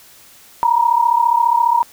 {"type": "tone pair together", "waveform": "sine", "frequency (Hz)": [929, 963.7], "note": ["A#5", "B5"], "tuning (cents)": [-6, -43], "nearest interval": "minor second", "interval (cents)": 63, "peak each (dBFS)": -14, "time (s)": [0.63, 1.83], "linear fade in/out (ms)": 0, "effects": ["white hiss -45 dBFS RMS until 1.92 s"]}